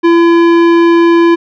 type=tone with tanh clipping; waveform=sine; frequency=338.1 Hz; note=E4; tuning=44 cents sharp; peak=-6 dBFS; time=0.03-1.36 s; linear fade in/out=20 ms; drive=16 dB; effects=none